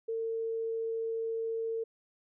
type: tone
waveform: sine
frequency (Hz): 452.4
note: A4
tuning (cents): +48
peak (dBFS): -31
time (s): 0.08-1.84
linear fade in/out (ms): 10
effects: none